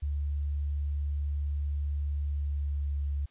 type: tone with pitch glide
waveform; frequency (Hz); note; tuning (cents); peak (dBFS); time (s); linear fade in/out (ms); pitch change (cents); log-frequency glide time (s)
sine; 72.3 to 71.26; D2 to C#2; -27 to +48; -28; 0.02-3.26; 10; -25; 2.24-3.01
effects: white hiss -65 dBFS RMS until 3.3 s + resampled to 8000 Hz